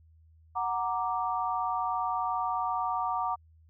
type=chord; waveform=sine; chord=Gb augmented; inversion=none; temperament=equal; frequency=740 / 932.3 / 1174.7 Hz; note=Gb5 / Bb5 / D6; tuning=0 / 0 / 0 cents; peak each=-32 dBFS; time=0.55-3.36 s; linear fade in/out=20 ms; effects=added 80 Hz sine -56 dBFS peak until 3.69 s